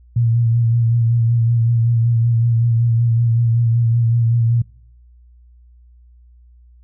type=tone with vibrato; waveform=sine; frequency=116.54 Hz; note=A#2; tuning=in tune; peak=-12 dBFS; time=0.16-4.62 s; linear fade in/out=5 ms; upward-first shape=sine; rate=5.3 Hz; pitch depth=36 cents each way; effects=noise-tail reverb RT60 0.7 s tail -24 dB re dry + added 60 Hz sine -44 dBFS peak until 6.83 s